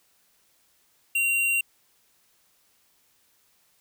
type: tone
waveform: square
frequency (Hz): 2758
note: F7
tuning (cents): -22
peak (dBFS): -22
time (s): 1.15-1.61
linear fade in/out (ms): 5
effects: white hiss -65 dBFS RMS until 3.8 s